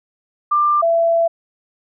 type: tone pair in turn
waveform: sine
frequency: 1189 / 669.4 Hz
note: D6 / E5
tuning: +21 / +26 cents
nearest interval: minor seventh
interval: 995 cents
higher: first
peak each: -12 dBFS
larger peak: neither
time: 0.51-0.82 / 0.82-1.28 s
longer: second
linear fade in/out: 10 ms
effects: none